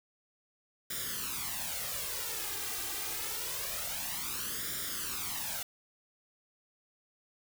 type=noise with flanger; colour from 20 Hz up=white; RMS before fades=-37 dBFS; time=0.9-5.63 s; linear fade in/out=5 ms; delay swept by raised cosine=0.56 to 2.56 ms; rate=0.26 Hz; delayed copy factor=+0.75; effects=none